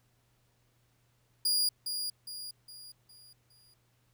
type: tone with echo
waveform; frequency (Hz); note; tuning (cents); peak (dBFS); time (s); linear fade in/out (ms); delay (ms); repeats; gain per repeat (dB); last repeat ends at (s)
sawtooth; 4851; D#8; -45; -23; 1.45-1.69; 5; 410; 5; -7; 3.74
effects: added 120 Hz sine -70 dBFS peak until 4.13 s + pink hiss -73 dBFS RMS until 4.13 s